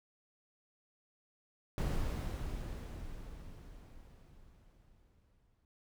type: noise with exponential decay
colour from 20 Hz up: brown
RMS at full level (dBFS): -32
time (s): 1.78-5.65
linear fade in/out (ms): 1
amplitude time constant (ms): 840
effects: none